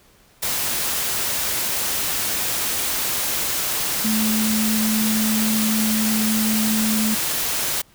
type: tone in noise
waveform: sine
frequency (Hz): 217.5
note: A3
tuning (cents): -20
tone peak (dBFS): -19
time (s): 4.04-7.15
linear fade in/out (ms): 10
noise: white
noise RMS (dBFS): -23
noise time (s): 0.42-7.82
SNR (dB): +1
effects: pink hiss -54 dBFS RMS until 7.94 s